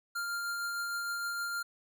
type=tone with tremolo; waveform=square; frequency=1396.9 Hz; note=F6; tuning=in tune; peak=-33 dBFS; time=0.15-1.63 s; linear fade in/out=10 ms; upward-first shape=triangle; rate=6.5 Hz; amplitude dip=25%; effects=none